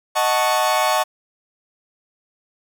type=chord; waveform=40% pulse; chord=D# half-diminished seventh; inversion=none; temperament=equal; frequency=622.3 / 740 / 880 / 1108.7 Hz; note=D#5 / F#5 / A5 / C#6; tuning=0 / 0 / 0 / 0 cents; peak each=-21 dBFS; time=0.15-1.04 s; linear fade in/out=20 ms; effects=none